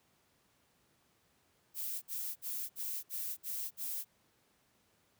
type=noise bursts; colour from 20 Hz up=violet; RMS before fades=-39 dBFS; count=7; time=1.74-4.048 s; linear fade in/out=50 ms; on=280 ms; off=58 ms; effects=pink hiss -72 dBFS RMS until 5.19 s + high-pass 80 Hz 12 dB/octave